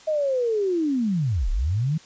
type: linear two-way sweep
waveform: sine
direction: down then up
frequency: 635 to 30.78 to 165.5 Hz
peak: -20 dBFS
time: 0.07-1.98 s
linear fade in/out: 10 ms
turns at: 1.5 s
effects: white hiss -49 dBFS RMS until 2.05 s + resampled to 16000 Hz